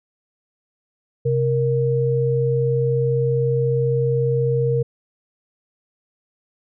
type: tone pair together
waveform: sine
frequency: 131.3 / 467.3 Hz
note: C3 / A#4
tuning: +6 / +4 cents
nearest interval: octave + minor seventh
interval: 2198 cents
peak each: -19 dBFS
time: 1.25-4.83 s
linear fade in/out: 10 ms
effects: none